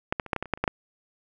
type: clicks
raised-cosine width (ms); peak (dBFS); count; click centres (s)
0.5; -9 / -11 / -25 / -9 / -13 / -15 / -27 / -8 / -28 / -9 / -7; 11; 0.125 / 0.198 / 0.263 / 0.332 / 0.363 / 0.426 / 0.457 / 0.537 / 0.575 / 0.64 / 0.678
effects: none